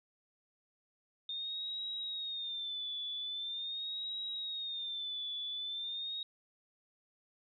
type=tone with vibrato; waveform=sine; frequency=3639 Hz; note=A#7; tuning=42 cents flat; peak=-37 dBFS; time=1.29-6.23 s; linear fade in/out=2 ms; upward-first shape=sine; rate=0.43 Hz; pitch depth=91 cents each way; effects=none